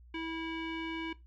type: tone with low-pass filter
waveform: square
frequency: 326 Hz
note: E4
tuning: 19 cents flat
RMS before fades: -38 dBFS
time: 0.14-1.13 s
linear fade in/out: 5 ms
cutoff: 2600 Hz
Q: 5.1
effects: noise-tail reverb RT60 0.2 s tail -17 dB re dry + added 60 Hz sine -53 dBFS peak until 1.26 s